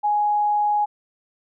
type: tone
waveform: sine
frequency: 833 Hz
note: G#5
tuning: 5 cents sharp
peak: -17 dBFS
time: 0.03-0.86 s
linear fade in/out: 20 ms
effects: none